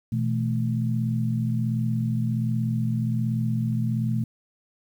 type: tone cluster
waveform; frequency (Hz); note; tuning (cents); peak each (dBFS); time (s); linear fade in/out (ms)
sine; 122.2 / 163.5 / 219.1; B2 / E3 / A3; -18 / -14 / -7; -24 / -31 / -27; 0.12-4.24; 5
effects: 9-bit